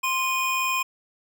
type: tone pair together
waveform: square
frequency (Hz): 1046.5 / 2469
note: C6 / D#7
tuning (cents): 0 / -14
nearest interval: octave + minor third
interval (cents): 1486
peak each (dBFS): -26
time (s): 0.03-0.83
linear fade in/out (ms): 10
effects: none